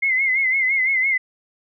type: tone with vibrato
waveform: sine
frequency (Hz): 2100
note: C7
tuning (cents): +6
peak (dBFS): -16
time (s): 0.02-1.18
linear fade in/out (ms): 10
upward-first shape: sine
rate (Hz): 5.9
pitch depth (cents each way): 74
effects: none